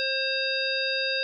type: harmonic tone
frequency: 533 Hz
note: C5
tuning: 32 cents sharp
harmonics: 1 / 3 / 5 / 7 / 9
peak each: -31 / -31 / -31 / -31 / -31 dBFS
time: 0-1.23 s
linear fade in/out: 0 ms
effects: none